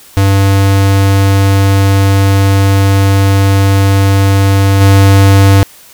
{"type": "tone with level steps", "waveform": "square", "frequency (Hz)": 98, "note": "G2", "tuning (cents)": 0, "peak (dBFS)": [-6, -3], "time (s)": [0.17, 5.63], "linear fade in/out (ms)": 0, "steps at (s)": 4.8, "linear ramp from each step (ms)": 20, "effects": ["white hiss -38 dBFS RMS until 5.93 s"]}